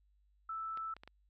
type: tone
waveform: sine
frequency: 1318.5 Hz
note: E6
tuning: in tune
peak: -38 dBFS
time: 0.49-0.94 s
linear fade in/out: 5 ms
type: clicks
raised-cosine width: 0.3 ms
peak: -35 dBFS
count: 4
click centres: 0.774 / 0.966 / 1.035 / 1.076 s
effects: added 50 Hz sine -68 dBFS peak until 1.29 s